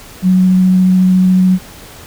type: tone with vibrato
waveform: sine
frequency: 185 Hz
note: F#3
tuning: in tune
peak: -6 dBFS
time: 0.22-1.59 s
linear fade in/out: 50 ms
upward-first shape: triangle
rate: 14 Hz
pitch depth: 10 cents each way
effects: pink hiss -35 dBFS RMS until 2.06 s